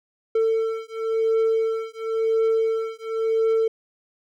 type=beating tone pair; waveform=triangle; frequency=447.1 / 448.05 Hz; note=A4 / A4; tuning=+28 / +31 cents; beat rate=0.95 Hz; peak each=-21 dBFS; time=0.35-3.68 s; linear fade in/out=5 ms; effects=none